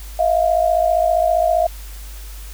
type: tone pair together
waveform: sine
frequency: 643.4 / 698.5 Hz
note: E5 / F5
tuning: -42 / 0 cents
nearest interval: minor second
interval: 142 cents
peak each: -16 dBFS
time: 0.19-1.67 s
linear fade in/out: 5 ms
effects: added 50 Hz sine -31 dBFS peak until 2.53 s + white hiss -41 dBFS RMS until 2.53 s